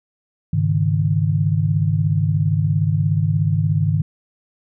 sine chord, Ab suspended fourth, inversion none, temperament equal with one note detuned, 102.28 / 138.59 / 155.56 Hz, Ab2 / Db3 / Eb3, -26 / 0 / 0 cents, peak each -19 / -22 / -18 dBFS, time 0.53-4.02 s, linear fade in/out 5 ms, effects none

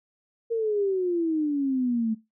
sine exponential sweep, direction down, 466.2 to 217.5 Hz, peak -22 dBFS, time 0.5-2.15 s, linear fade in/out 20 ms, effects noise-tail reverb RT60 0.2 s tail -19 dB re dry

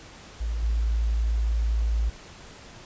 sine tone with level steps, 55.9 Hz, A1, 28 cents sharp, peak -25 / -21 dBFS, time 0.4-2.1 s, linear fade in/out 10 ms, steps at 0.63 s, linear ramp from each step 2 ms, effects pink hiss -46 dBFS RMS until 2.85 s + resampled to 16000 Hz

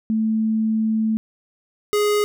sine / square tone pair in turn, 220 / 416.1 Hz, A3 / G#4, 0 / +3 cents, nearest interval major seventh, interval 1103 cents, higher second, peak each -17 dBFS, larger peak neither, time 0.1-1.17 / 1.93-2.24 s, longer first, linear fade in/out 0 ms, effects none

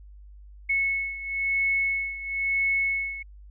sine beating tone pair, 2198 / 2199 Hz, C#7 / C#7, -15 / -14 cents, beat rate 1 Hz, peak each -25 / -29 dBFS, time 0.69-3.23 s, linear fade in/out 10 ms, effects added 50 Hz sine -44 dBFS peak until 3.5 s

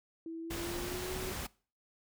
sine tone with pitch glide, 328 to 372.4 Hz, E4 to F#4, -9 to +11 cents, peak -39 dBFS, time 0.26-1.32 s, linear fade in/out 2 ms, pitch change +220 cents, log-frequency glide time 0.41-1.15 s
pink noise, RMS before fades -40 dBFS, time 0.5-1.47 s, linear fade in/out 10 ms
effects noise-tail reverb RT60 0.4 s tail -22 dB re dry

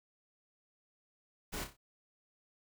pink noise with echo, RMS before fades -40 dBFS, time 1.52-1.65 s, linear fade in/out 20 ms, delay 30 ms, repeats 4, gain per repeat -7 dB, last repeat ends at 1.77 s, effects none

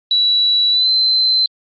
sine tone with pitch glide, 3929 to 4079 Hz, B7 to C8, -10 to -45 cents, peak -11 dBFS, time 0.11-1.46 s, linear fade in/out 2 ms, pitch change +65 cents, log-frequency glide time 0.71-0.89 s, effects Opus 32 kbps

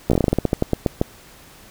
slowing click train, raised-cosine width 2 ms, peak -3 dBFS, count 16, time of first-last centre 0.1-1.014 s, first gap 15 ms, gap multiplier 1.18, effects pink hiss -46 dBFS RMS until 1.7 s

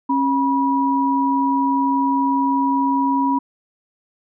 sine tone pair together, 272.5 / 971 Hz, C#4 / B5, -29 / -30 cents, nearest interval octave + minor seventh, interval 2199 cents, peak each -18 dBFS, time 0.09-3.39 s, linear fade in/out 10 ms, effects none

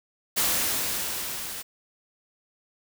white noise with level ramp, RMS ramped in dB -23 to -36 dBFS, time 0.36-1.63 s, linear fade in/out 20 ms, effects none

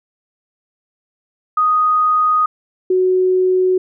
sine tone pair in turn, 1244.5 / 370 Hz, D#6 / F#4, 0 / 0 cents, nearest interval octave + major sixth, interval 2100 cents, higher first, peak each -11 dBFS, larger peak neither, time 1.57-2.46 / 2.9-3.78 s, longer first, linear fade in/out 5 ms, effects none

